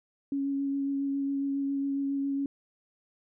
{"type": "tone with vibrato", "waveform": "sine", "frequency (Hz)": 277.2, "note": "C#4", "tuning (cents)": 0, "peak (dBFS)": -27, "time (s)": [0.32, 2.46], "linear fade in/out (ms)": 2, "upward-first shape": "sine", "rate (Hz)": 7.3, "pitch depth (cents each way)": 12, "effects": []}